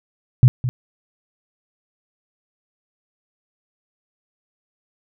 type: tone with echo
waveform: sine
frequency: 125 Hz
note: B2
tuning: 21 cents sharp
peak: -5 dBFS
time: 0.43-0.48 s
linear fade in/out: 0 ms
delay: 210 ms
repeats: 1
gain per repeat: -13 dB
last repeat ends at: 0.69 s
effects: none